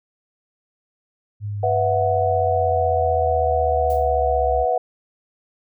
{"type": "linear sweep", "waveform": "sine", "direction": "down", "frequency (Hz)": [104.3, 65.41], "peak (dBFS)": -24, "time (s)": [1.4, 4.66], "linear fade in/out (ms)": 50}
{"type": "chord", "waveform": "sine", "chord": "B suspended fourth", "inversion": "none", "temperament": "equal with one note detuned", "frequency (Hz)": [493.9, 659.3, 735.3], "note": ["B4", "E5", "F#5"], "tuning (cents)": [0, 0, -11], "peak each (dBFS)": [-22, -22, -20], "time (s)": [1.63, 4.78], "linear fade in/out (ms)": 5}
{"type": "noise with exponential decay", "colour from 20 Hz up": "blue", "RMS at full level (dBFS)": -39, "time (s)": [3.9, 4.14], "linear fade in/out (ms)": 2, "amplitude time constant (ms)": 51}
{"effects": []}